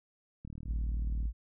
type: click train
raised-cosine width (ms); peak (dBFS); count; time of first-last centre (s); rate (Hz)
5; -32; 32; 0.45-1.255; 38.5
type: tone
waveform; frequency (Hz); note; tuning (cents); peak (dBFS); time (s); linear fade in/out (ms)
sine; 55; A1; 0; -30; 0.65-1.33; 50
effects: none